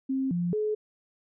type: tone with pitch steps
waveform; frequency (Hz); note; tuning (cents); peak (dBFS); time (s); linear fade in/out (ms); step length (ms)
sine; 266 / 174.3 / 426.4; C4 / F3 / G#4; +29 / -3 / +46; -25; 0.09-0.75; 10; 220
effects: none